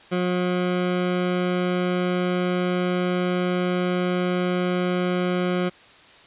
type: tone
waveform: 20% pulse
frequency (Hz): 180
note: F#3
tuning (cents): -47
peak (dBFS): -16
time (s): 0.11-5.7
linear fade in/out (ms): 20
effects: white hiss -49 dBFS RMS until 6.26 s + resampled to 8000 Hz